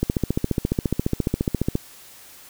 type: click train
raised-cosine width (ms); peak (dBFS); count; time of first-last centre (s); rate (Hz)
3; -7; 26; 0.03-1.754; 14.5
effects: white hiss -46 dBFS RMS until 2.49 s